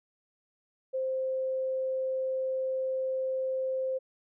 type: tone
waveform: sine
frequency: 523.3 Hz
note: C5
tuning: in tune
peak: -28 dBFS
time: 0.93-3.99 s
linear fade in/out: 20 ms
effects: none